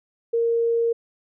sine tone, 464 Hz, A#4, 8 cents flat, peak -18 dBFS, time 0.33-0.93 s, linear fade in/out 10 ms, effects none

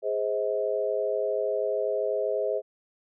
sine chord, Ab major, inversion none, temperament equal with one note detuned, 415.3 / 523.3 / 635.7 Hz, Ab4 / C5 / Eb5, 0 / 0 / +37 cents, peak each -29 dBFS, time 0.02-2.62 s, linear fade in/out 50 ms, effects none

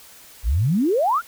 sine exponential sweep, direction up, 48.14 to 1500 Hz, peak -16 dBFS, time 0.43-1.22 s, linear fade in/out 50 ms, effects white hiss -46 dBFS RMS until 1.27 s

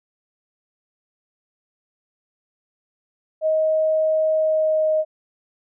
sine tone with pitch glide, 629 to 623.9 Hz, D#5 to D#5, +19 to +5 cents, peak -16 dBFS, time 3.41-5.05 s, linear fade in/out 50 ms, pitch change -14 cents, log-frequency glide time 4.34-4.92 s, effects none

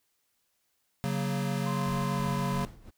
square chord, F# major, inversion second, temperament equal, 138.59 / 185 / 233.1 Hz, C#3 / F#3 / A#3, 0 / 0 / 0 cents, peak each -32 / -33 / -37 dBFS, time 1.04-2.65 s, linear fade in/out 0 ms
sine tone with pitch glide, 1038 to 1006.1 Hz, C6 to B5, -14 to +32 cents, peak -35 dBFS, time 1.66-2.65 s, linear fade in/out 10 ms, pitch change -54 cents, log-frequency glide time 2.05-2.26 s
brown noise with tremolo, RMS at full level -41 dBFS, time 1.85-2.91 s, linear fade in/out 20 ms, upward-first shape sine, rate 2.9 Hz, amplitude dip 80%
effects white hiss -75 dBFS RMS until 2.97 s

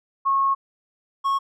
sine / triangle tone pair in turn, 1092 / 1097.1 Hz, C#6 / C#6, -26 / -18 cents, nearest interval unison, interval 8 cents, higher second, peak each -17 dBFS, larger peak neither, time 0.25-0.55 / 1.24-1.39 s, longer first, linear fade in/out 20 ms, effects none

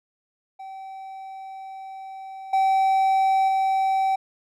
triangle tone with level steps, 770 Hz, G5, 31 cents flat, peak -33 / -15 / -17 dBFS, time 0.59-4.16 s, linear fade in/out 10 ms, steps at 2.53 / 3.48 s, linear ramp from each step 5 ms, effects none

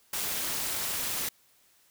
white noise with amplitude modulation, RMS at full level -29 dBFS, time 0.13-1.29 s, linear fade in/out 5 ms, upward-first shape sine, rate 251 Hz, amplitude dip 65%, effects white hiss -64 dBFS RMS until 1.9 s

